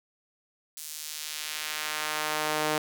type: tone with high-pass filter sweep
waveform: sawtooth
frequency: 153.2 Hz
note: D#3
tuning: 27 cents flat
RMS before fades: -32 dBFS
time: 0.77-2.78 s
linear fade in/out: 0 ms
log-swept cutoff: 7500 to 440 Hz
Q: 0.77
effects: none